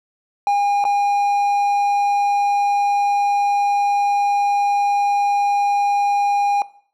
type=tone with dropouts; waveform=triangle; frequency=811 Hz; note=G#5; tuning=41 cents flat; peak=-12 dBFS; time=0.47-6.62 s; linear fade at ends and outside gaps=1 ms; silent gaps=0.841-0.851 s; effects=noise-tail reverb RT60 0.5 s tail -18 dB re dry